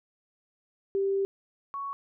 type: tone pair in turn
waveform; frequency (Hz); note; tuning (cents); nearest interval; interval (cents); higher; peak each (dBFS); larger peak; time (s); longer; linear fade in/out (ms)
sine; 392 / 1113.6; G4 / C#6; 0 / +8; octave + tritone; 1808; second; -24 / -32; first; 0.95-1.25 / 1.74-1.93; first; 0
effects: none